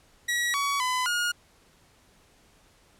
sawtooth tone with pitch steps, 1919 / 1128 / 1008 / 1432 Hz, A#6 / C#6 / B5 / F6, +50 / +30 / +35 / +43 cents, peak -21 dBFS, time 0.28-1.32 s, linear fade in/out 10 ms, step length 260 ms, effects pink hiss -60 dBFS RMS until 2.99 s + low-pass 11000 Hz 12 dB/octave

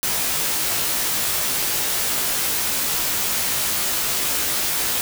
white noise with comb filter, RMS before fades -22 dBFS, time 0.03-5.01 s, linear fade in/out 0 ms, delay 17 ms, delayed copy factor -1, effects none

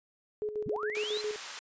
sine tone with tremolo, 423 Hz, G#4, 32 cents sharp, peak -30 dBFS, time 0.42-1.36 s, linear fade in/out 0 ms, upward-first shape square, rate 7.3 Hz, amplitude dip 60%
sine linear sweep, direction up, 84.7 to 4186 Hz, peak -35 dBFS, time 0.66-1.21 s, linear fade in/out 0 ms
pink high-pass noise, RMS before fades -42 dBFS, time 0.95-1.59 s, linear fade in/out 0 ms, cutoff 1200 Hz, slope 12 dB/octave
effects resampled to 16000 Hz

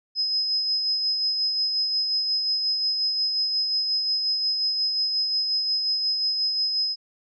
sine tone with tremolo, 5080 Hz, D#8, 35 cents sharp, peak -20 dBFS, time 0.15-6.96 s, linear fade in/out 50 ms, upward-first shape sine, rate 5.6 Hz, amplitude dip 35%, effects none

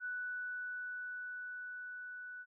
sine tone with level ramp, 1484 Hz, F#6, 5 cents sharp, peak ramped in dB -37 to -45 dBFS, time 0-2.46 s, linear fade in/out 50 ms, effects none

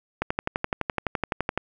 click train, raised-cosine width 0.5 ms, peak -9 dBFS, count 17, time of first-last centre 0.22-1.576 s, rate 11.8 Hz, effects none

